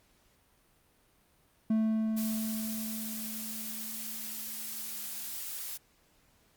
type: tone with exponential decay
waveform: triangle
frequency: 220 Hz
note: A3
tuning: in tune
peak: -22 dBFS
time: 1.7-5.38 s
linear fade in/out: 5 ms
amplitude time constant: 800 ms
type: noise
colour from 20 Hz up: blue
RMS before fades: -39 dBFS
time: 2.16-5.78 s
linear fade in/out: 20 ms
effects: pink hiss -67 dBFS RMS until 6.56 s + Opus 48 kbps